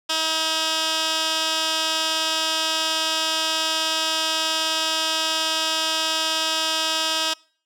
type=tone with band-pass filter; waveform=15% pulse; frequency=318.8 Hz; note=D#4; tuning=42 cents sharp; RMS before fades=-23 dBFS; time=0.09-7.34 s; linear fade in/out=10 ms; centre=4200 Hz; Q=1.3; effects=noise-tail reverb RT60 0.5 s tail -25 dB re dry